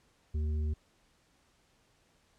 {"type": "harmonic tone", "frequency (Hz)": 76.3, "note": "D#2", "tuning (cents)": -33, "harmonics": [1, 3, 5], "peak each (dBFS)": [-29, -45, -49], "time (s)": [0.34, 0.74], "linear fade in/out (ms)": 10, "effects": ["pink hiss -69 dBFS RMS until 2.38 s", "low-pass 9000 Hz 12 dB/octave"]}